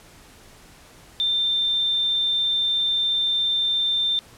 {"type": "tone", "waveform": "sine", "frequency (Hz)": 3583, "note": "A7", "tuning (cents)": 31, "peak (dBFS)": -19, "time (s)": [1.2, 4.19], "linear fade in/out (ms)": 0, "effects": ["pink hiss -49 dBFS RMS until 4.37 s", "low-pass 12000 Hz 12 dB/octave"]}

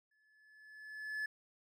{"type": "tone with exponential growth", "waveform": "triangle", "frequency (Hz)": 1723, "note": "A6", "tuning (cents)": -37, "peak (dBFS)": -33, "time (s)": [0.11, 1.26], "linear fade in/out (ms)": 5, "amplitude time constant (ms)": 250, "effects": []}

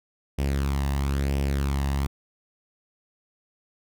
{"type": "tone with flanger", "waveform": "sawtooth", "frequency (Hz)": 69.3, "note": "C#2", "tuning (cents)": 0, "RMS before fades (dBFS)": -25, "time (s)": [0.38, 2.07], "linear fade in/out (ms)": 10, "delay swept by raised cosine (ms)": [0.36, 1.08], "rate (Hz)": 1, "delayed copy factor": 0.55, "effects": []}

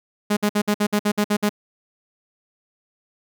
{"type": "tone bursts", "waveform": "sawtooth", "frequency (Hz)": 207.7, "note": "G#3", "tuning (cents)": 0, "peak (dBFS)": -13, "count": 10, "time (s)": [0.3, 1.494], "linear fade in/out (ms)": 10, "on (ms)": 69, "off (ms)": 56, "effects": []}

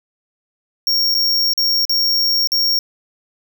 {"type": "tone with dropouts", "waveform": "square", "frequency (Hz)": 5540, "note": "F8", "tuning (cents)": -15, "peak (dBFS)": -14, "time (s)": [0.87, 2.79], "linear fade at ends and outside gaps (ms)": 1, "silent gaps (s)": [[1.143, 1.149], [1.535, 1.577], [1.852, 1.895], [2.473, 2.519]], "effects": []}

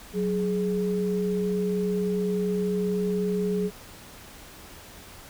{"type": "tone pair together", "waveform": "sine", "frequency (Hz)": [185.37, 418.3], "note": ["F#3", "G#4"], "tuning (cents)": [3, 12], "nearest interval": "octave + major second", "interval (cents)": 1409, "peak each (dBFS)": -26, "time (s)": [0.13, 3.71], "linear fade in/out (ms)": 50, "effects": ["pink hiss -46 dBFS RMS until 5.29 s"]}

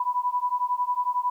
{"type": "beating tone pair", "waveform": "sine", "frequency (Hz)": [983, 994], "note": ["B5", "B5"], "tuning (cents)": [-8, 11], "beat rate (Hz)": 11, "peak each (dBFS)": -26, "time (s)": [0, 1.3], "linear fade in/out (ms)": 5, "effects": ["10-bit"]}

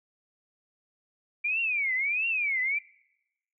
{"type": "tone with vibrato", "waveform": "sine", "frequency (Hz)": 2349, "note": "D7", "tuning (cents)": 0, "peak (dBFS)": -25, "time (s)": [1.44, 2.79], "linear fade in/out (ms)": 10, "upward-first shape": "triangle", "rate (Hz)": 1.5, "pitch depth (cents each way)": 290, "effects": ["noise-tail reverb RT60 0.9 s tail -23 dB re dry"]}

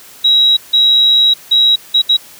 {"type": "tone bursts at uneven times", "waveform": "sine", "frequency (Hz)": 3855, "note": "B7", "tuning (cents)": -43, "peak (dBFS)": -6, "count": 5, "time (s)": [[0.24, 0.57], [0.73, 1.34], [1.51, 1.76], [1.94, 2.02], [2.09, 2.17]], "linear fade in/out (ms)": 10, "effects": ["white hiss -38 dBFS RMS until 2.39 s", "high-pass 60 Hz 12 dB/octave"]}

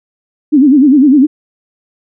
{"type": "tone with vibrato", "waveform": "sine", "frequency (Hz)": 278, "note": "C#4", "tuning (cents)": 5, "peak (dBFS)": -3, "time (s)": [0.52, 1.27], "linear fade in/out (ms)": 20, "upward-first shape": "sine", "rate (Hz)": 9.9, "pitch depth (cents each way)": 170, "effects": []}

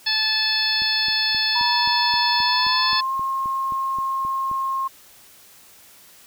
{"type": "harmonic tone", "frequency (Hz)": 870, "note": "A5", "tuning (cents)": -20, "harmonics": [1, 2, 3, 4, 5, 6], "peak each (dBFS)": [-34, -26, -29, -26, -22, -25], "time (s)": [0.06, 3.01], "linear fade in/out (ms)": 10}
{"type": "click train", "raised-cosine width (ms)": 3, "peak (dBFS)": -27, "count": 15, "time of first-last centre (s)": [0.82, 4.514], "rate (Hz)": 3.79}
{"type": "tone with pitch glide", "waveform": "sine", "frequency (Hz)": [960, 1071.4], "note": ["B5", "C6"], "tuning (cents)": [-49, 41], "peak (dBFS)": -21, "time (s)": [1.55, 4.88], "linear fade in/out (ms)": 10, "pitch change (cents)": 190, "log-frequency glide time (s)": [2.36, 3.14]}
{"effects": ["white hiss -49 dBFS RMS until 6.26 s"]}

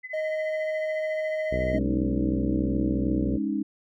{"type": "tone with tremolo", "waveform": "sine", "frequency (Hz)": 2019, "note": "B6", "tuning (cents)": 38, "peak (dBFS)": -32, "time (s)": [0.03, 1.77], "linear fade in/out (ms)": 20, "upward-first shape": "sine", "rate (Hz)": 14, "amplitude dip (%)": 85}
{"type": "tone", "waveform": "triangle", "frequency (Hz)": 624, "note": "D#5", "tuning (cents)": 5, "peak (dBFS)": -24, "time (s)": [0.13, 1.79], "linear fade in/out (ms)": 10}
{"type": "harmonic tone", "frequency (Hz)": 62.9, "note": "B1", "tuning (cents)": 32, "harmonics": [1, 2, 3, 4, 5, 6, 7, 8, 9], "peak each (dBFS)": [-30, -33, -35, -36, -37, -38, -38, -39, -40], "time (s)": [1.51, 3.38], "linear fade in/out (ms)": 20}
{"type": "chord", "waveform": "sine", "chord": "Ab suspended fourth", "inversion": "none", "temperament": "equal", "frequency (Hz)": [207.7, 277.2, 311.1], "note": ["Ab3", "Db4", "Eb4"], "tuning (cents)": [0, 0, 0], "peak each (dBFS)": -29, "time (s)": [1.73, 3.63], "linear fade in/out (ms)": 10}
{"effects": []}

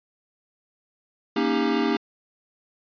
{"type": "chord", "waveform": "square", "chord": "Eb dominant seventh", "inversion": "second", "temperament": "equal with one note detuned", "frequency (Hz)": [233.1, 277.2, 311.1, 399.3], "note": ["Bb3", "Db4", "Eb4", "G4"], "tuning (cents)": [0, 0, 0, 32], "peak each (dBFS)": -27, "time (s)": [1.36, 1.97], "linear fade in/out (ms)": 5, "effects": ["resampled to 11025 Hz"]}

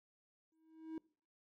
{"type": "tone with exponential growth", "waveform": "triangle", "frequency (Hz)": 320, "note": "D#4", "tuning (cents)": 49, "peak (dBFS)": -37, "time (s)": [0.52, 0.98], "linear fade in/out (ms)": 2, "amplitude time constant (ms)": 99, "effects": ["noise-tail reverb RT60 0.5 s tail -23 dB re dry"]}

